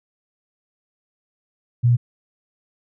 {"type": "tone", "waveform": "sine", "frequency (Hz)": 120.5, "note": "B2", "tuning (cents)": -42, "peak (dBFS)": -12, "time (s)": [1.83, 1.97], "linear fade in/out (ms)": 20, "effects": []}